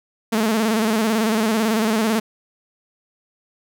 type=tone with vibrato; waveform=sawtooth; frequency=220 Hz; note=A3; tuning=in tune; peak=-13 dBFS; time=0.32-2.2 s; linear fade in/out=10 ms; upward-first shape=square; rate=18 Hz; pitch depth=59 cents each way; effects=none